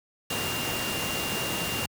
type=tone in noise; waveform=sine; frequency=2794 Hz; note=F7; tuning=in tune; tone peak=-33 dBFS; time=0.3-1.86 s; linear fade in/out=5 ms; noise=pink; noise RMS=-30 dBFS; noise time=0.3-1.86 s; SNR=-6 dB; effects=high-pass 100 Hz 12 dB/octave